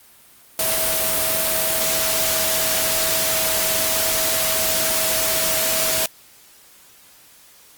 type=tone in noise; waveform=sine; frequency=645 Hz; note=E5; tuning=38 cents flat; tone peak=-27 dBFS; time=0.59-6.06 s; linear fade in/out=2 ms; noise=white; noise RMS=-20 dBFS; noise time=0.59-6.06 s; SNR=-10 dB; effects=white hiss -49 dBFS RMS until 7.77 s + Opus 32 kbps